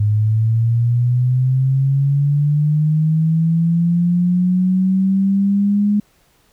sine linear sweep, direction up, 103.8 to 207.7 Hz, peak -12 dBFS, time 0-6 s, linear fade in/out 5 ms, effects pink hiss -57 dBFS RMS until 6.52 s

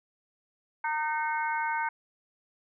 harmonic tone with a mistuned harmonic, 305.8 Hz, D#4, 30 cents flat, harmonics 3 / 4 / 5 / 6 / 7, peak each -29 / -42 / -33 / -44 / -37 dBFS, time 0.84-1.89 s, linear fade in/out 5 ms, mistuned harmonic 7, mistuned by +26 cents, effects none

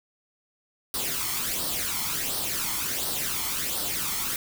white noise with flanger, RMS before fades -29 dBFS, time 0.94-4.36 s, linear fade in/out 2 ms, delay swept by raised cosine 0.21 to 0.94 ms, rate 1.4 Hz, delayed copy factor +0.6, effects none

